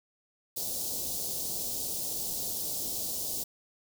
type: band-stop noise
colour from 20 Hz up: white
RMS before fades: -34 dBFS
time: 0.56-3.44 s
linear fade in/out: 10 ms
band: 690 to 4200 Hz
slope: 24 dB/octave
effects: none